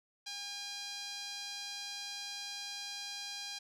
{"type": "tone with band-pass filter", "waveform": "sawtooth", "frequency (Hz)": 810, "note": "G#5", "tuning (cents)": -43, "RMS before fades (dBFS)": -43, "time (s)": [0.26, 3.59], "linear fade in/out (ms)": 10, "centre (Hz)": 4600, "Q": 2.4, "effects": []}